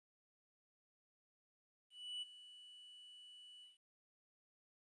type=tone with ADSR envelope; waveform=triangle; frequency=2960 Hz; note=F#7; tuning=in tune; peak=-40 dBFS; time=1.9-3.78 s; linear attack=320 ms; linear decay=20 ms; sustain=-15 dB; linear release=150 ms; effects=resampled to 24000 Hz + 13-bit